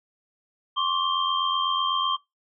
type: tone cluster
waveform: sine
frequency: 1059 / 1147 / 3168 Hz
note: C6 / D6 / G7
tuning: +21 / -41 / +18 cents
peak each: -26 dBFS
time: 0.76-2.17 s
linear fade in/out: 20 ms
effects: noise-tail reverb RT60 0.2 s tail -24 dB re dry